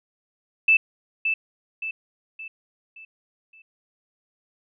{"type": "tone with echo", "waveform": "sine", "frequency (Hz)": 2637, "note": "E7", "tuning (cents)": 0, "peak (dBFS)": -13, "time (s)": [0.68, 0.77], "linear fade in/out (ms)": 5, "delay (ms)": 570, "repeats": 5, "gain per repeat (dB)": -7, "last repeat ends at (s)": 3.62, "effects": []}